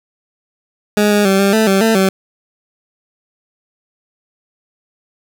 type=tone with pitch steps; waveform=20% pulse; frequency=208.4 / 206.6 / 193.4 / 197.8 / 220 / 193.6 / 223.7 / 191.3 Hz; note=G#3 / G#3 / G3 / G3 / A3 / G3 / A3 / G3; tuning=+6 / -9 / -23 / +16 / 0 / -21 / +29 / -42 cents; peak=-5 dBFS; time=0.97-2.09 s; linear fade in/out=2 ms; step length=140 ms; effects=7-bit